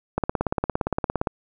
click train, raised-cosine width 1 ms, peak -8 dBFS, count 20, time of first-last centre 0.18-1.272 s, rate 17.4 Hz, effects none

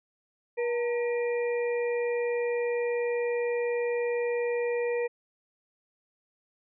harmonic tone with a mistuned harmonic, 479.3 Hz, A#4, 48 cents sharp, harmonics 1 / 2 / 4 / 5, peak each -26 / -41 / -40 / -40 dBFS, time 0.57-5.08 s, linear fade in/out 20 ms, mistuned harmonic 2, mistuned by -86 cents, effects none

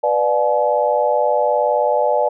sine chord, B diminished seventh, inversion none, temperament just, 493.9 / 592.7 / 711.2 / 853.4 Hz, B4 / D5 / F5 / Ab5, 0 / +16 / +31 / +47 cents, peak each -20 / -17 / -23 / -19 dBFS, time 0.03-2.29 s, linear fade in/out 10 ms, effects none

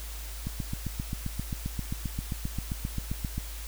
click train, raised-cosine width 5 ms, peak -19 dBFS, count 23, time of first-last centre 0.47-3.38 s, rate 7.56 Hz, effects added 53 Hz sine -37 dBFS peak until 3.67 s + white hiss -44 dBFS RMS until 3.67 s

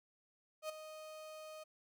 35% pulse tone with ADSR envelope, 622.3 Hz, D#5, in tune, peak -36 dBFS, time 0.62-1.64 s, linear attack 73 ms, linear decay 10 ms, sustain -11 dB, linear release 12 ms, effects none

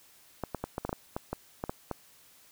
clicks, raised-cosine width 1 ms, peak -18 dBFS, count 12, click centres 0.437 / 0.547 / 0.64 / 0.781 / 0.85 / 0.893 / 0.929 / 1.165 / 1.33 / 1.639 / 1.695 / 1.913 s, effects white hiss -59 dBFS RMS until 2.51 s

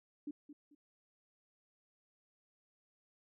sine tone with echo, 293 Hz, D4, 4 cents flat, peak -39 dBFS, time 0.27-0.31 s, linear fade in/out 5 ms, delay 220 ms, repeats 2, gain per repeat -11 dB, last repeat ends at 0.75 s, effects none

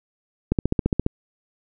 click train, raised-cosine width 3 ms, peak -6 dBFS, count 9, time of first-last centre 0.52-1.064 s, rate 14.7 Hz, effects none

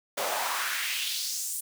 pink noise with high-pass filter sweep, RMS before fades -31 dBFS, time 0.17-1.61 s, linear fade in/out 10 ms, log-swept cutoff 510 to 9600 Hz, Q 2.3, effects none

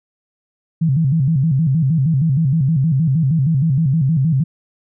sine tone with vibrato, 147.4 Hz, D3, 7 cents sharp, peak -12 dBFS, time 0.81-4.44 s, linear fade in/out 10 ms, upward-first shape square, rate 6.4 Hz, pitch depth 180 cents each way, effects none

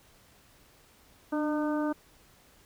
harmonic tone with a mistuned harmonic, 303.6 Hz, D#4, 42 cents flat, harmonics 1 / 2 / 3 / 4 / 5, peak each -28 / -34 / -38 / -40 / -42 dBFS, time 1.32-1.93 s, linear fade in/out 10 ms, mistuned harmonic 1, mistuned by -33 cents, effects pink hiss -60 dBFS RMS until 2.65 s

